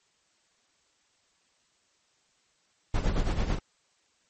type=noise with tremolo; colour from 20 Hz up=brown; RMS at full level=-24 dBFS; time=2.94-3.59 s; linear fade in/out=5 ms; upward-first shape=sine; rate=9.1 Hz; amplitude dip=65%; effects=white hiss -69 dBFS RMS until 4.29 s + MP3 32 kbps